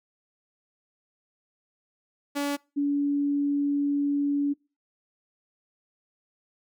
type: tone pair in turn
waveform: sawtooth / sine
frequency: 285.5 / 285.5 Hz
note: D4 / D4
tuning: -49 / -49 cents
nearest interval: unison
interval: 0 cents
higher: neither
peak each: -22 dBFS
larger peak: neither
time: 2.35-2.57 / 2.76-4.54 s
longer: second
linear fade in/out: 20 ms
effects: noise-tail reverb RT60 0.3 s tail -25 dB re dry